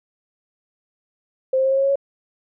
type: tone with pitch steps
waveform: sine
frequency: 523.3 / 528.5 / 533.7 / 538.9 / 544.3 / 549.6 / 555.1 Hz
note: C5 / C5 / C5 / C#5 / C#5 / C#5 / C#5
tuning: 0 / +17 / +34 / -49 / -32 / -15 / +2 cents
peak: -15 dBFS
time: 1.53-1.957 s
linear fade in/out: 5 ms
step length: 61 ms
effects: none